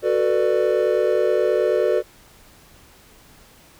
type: chord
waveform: triangle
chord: B minor seventh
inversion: second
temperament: just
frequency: 370.4 / 444.5 / 493.9 / 592.7 Hz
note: F#4 / A4 / B4 / D5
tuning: +2 / +18 / 0 / +16 cents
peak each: -20 dBFS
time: 0.02-2.03 s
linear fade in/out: 50 ms
effects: pink hiss -50 dBFS RMS until 3.79 s